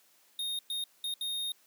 square tone bursts at uneven times, 3700 Hz, A#7, 14 cents flat, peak -33 dBFS, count 4, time 0.39-0.59 / 0.7-0.84 / 1.04-1.14 / 1.21-1.52 s, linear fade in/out 2 ms, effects white hiss -65 dBFS RMS until 1.66 s + high-pass 200 Hz 12 dB/octave

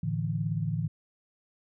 sine chord, A suspended fourth, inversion none, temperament just, 110 / 146.67 / 165 Hz, A2 / D3 / E3, 0 / -2 / +2 cents, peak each -32 / -32 / -31 dBFS, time 0.03-0.88 s, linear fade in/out 5 ms, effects none

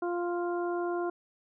harmonic tone, 349.2 Hz, F4, in tune, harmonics 1 / 2 / 3 / 4, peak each -30 / -36 / -40 / -42 dBFS, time 0.02-1.1 s, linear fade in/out 5 ms, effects none

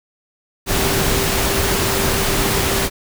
sine tone in noise, 392 Hz, G4, in tune, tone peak -25 dBFS, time 0.66-2.9 s, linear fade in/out 50 ms, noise pink, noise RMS -18 dBFS, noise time 0.66-2.9 s, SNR -10 dB, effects none

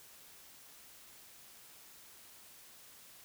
silence, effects white hiss -57 dBFS RMS until 3.24 s

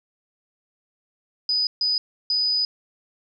sine tone bursts at uneven times, 4978 Hz, D#8, in tune, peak -19 dBFS, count 3, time 1.49-1.67 / 1.81-1.98 / 2.3-2.65 s, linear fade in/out 2 ms, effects none

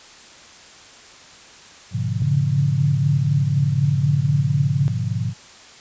sine chord, G# diminished seventh, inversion none, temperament equal, 103.83 / 123.47 / 146.83 / 174.61 Hz, G#2 / B2 / D3 / F3, 0 / 0 / 0 / 0 cents, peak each -24 / -24 / -29 / -29 dBFS, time 1.91-5.34 s, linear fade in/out 50 ms
sine tone with vibrato, 142.8 Hz, D3, 48 cents flat, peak -17 dBFS, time 2.22-4.88 s, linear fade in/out 0 ms, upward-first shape square, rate 4.9 Hz, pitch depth 21 cents each way
effects white hiss -44 dBFS RMS until 5.8 s + resampled to 16000 Hz

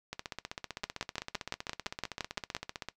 two click trains, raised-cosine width 0.2 ms, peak -15 / -20 dBFS, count 11 / 44, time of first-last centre 0.84-2.549 / 0.13-2.886 s, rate 5.85 / 15.6 Hz, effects noise-tail reverb RT60 0.1 s tail -18 dB re dry

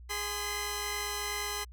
10% pulse tone cluster, 412.9 / 1031 / 2014 Hz, G#4 / C6 / B6, -10 / -26 / +33 cents, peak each -29 dBFS, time 0.09-1.65 s, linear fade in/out 20 ms, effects added 60 Hz sine -46 dBFS peak until 1.72 s

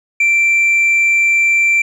sine tone with tanh clipping, 2349 Hz, D7, in tune, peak -10 dBFS, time 0.2-1.82 s, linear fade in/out 5 ms, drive 2 dB, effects none

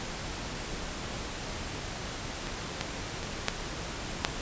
clicks, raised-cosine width 0.2 ms, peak -19 / -12 / -19 / -7 / -6 dBFS, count 5, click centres 2.471 / 2.811 / 3.23 / 3.484 / 4.249 s, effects pink hiss -37 dBFS RMS until 4.41 s + resampled to 16000 Hz

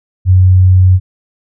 sine tone, 92.5 Hz, F#2, in tune, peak -3 dBFS, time 0.25-1 s, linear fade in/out 50 ms, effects none

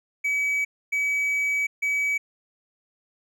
triangle tone bursts at uneven times, 2280 Hz, C#7, 48 cents sharp, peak -20 dBFS, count 3, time 0.24-0.65 / 0.92-1.67 / 1.82-2.18 s, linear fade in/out 10 ms, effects none

